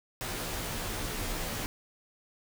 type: noise with comb filter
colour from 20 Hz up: pink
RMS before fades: -35 dBFS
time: 0.21-1.66 s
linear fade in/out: 0 ms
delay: 15 ms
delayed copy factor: -0.9
effects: none